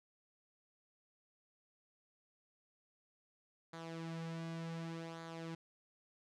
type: tone with flanger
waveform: sawtooth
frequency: 164.81 Hz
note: E3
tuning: in tune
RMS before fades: -45 dBFS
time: 3.73-5.55 s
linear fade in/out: 5 ms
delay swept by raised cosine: 0.36 to 3.86 ms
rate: 0.67 Hz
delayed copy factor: -0.6
effects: low-pass 6000 Hz 12 dB/octave